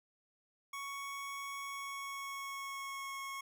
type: tone with pitch glide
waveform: 25% pulse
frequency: 1112 to 1093.5 Hz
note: C#6 to C#6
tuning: +5 to -24 cents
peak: -37 dBFS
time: 0.73-3.41 s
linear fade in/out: 5 ms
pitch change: -29 cents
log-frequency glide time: 1.61-3.17 s
effects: none